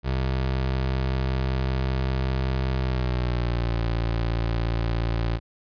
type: tone with pitch glide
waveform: 25% pulse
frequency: 65.2 to 57.09 Hz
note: C2 to A#1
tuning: -5 to -35 cents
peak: -19 dBFS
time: 0.03-5.4 s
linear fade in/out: 50 ms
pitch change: -230 cents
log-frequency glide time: 2.74-3.82 s
effects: resampled to 11025 Hz